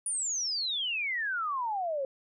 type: exponential sweep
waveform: sine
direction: down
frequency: 9770 to 523.3 Hz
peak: -29 dBFS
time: 0.06-2.05 s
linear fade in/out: 2 ms
effects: none